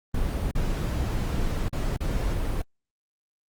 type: noise with dropouts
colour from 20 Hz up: brown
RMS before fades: -26 dBFS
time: 0.14-2.62 s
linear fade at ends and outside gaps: 5 ms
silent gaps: 0.513-0.551 / 1.685-1.728 / 1.966-2.005 s
effects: Opus 24 kbps